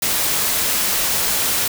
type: noise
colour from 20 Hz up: white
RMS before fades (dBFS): -19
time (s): 0.02-1.68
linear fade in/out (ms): 5
effects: none